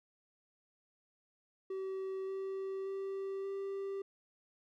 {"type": "tone with pitch steps", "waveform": "triangle", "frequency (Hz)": [382.4, 385.7, 389.1, 392.5], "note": ["G4", "G4", "G4", "G4"], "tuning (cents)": [-43, -28, -13, 2], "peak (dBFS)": -35, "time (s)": [1.7, 4.02], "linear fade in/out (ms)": 5, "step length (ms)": 580, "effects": []}